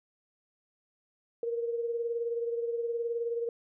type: beating tone pair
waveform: sine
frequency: 466.1 / 485.1 Hz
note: A#4 / B4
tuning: 0 / -31 cents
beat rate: 19 Hz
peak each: -30 / -39 dBFS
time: 1.43-3.49 s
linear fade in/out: 2 ms
effects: none